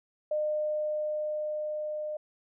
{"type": "tone with level ramp", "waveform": "sine", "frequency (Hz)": 607, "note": "D#5", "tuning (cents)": -43, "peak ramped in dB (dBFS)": [-26, -32], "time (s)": [0.31, 2.17], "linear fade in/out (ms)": 5, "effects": []}